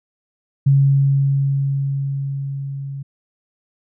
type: tone with level ramp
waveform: sine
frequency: 138.2 Hz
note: C#3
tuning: 5 cents flat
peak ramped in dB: -9 to -26 dBFS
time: 0.66-3.03 s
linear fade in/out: 10 ms
effects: none